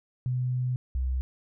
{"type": "tone pair in turn", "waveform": "sine", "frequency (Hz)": [126, 64.18], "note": ["B2", "C2"], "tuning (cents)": [35, -33], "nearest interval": "octave", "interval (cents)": 1168, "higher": "first", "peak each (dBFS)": -25, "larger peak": "neither", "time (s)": [[0.26, 0.76], [0.95, 1.21]], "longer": "first", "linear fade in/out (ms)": 0, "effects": []}